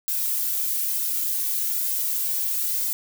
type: noise with flanger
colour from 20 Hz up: violet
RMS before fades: -25 dBFS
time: 0.08-2.93 s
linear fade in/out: 0 ms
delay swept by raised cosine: 1.9 to 2.64 ms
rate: 1.1 Hz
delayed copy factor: +0.95
effects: none